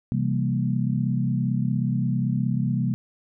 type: chord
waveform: sine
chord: C dominant seventh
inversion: none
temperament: equal with one note detuned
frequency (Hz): 130.81 / 166.63 / 196 / 233.1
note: C3 / E3 / G3 / Bb3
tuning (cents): 0 / +19 / 0 / 0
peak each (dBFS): -24 / -29 / -27 / -28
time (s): 0.12-2.94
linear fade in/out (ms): 0
effects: none